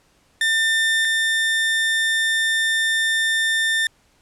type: tone pair in turn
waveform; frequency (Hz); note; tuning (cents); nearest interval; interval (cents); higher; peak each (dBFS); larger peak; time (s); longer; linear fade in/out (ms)
30% pulse; 1800 / 1800; A6 / A6; +39 / +39; unison; 0; neither; -14 / -15; first; 0.41-1.05 / 1.05-3.87; second; 2
effects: pink hiss -59 dBFS RMS until 4.21 s + low-pass 10000 Hz 12 dB/octave